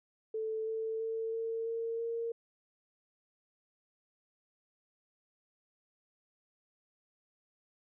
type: tone with pitch steps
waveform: sine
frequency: 440 / 444.3 / 448.7 / 453.2 / 457.6 / 462.1 Hz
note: A4 / A4 / A4 / A#4 / A#4 / A#4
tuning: 0 / +17 / +34 / -49 / -32 / -15 cents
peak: -33 dBFS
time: 0.34-2.32 s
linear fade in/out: 5 ms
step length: 330 ms
effects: none